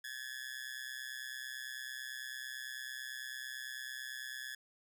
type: tone with amplitude modulation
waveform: sawtooth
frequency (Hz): 1700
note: G#6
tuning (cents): +40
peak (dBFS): -35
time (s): 0.04-4.55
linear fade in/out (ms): 5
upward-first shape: sine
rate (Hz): 129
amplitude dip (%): 85
effects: none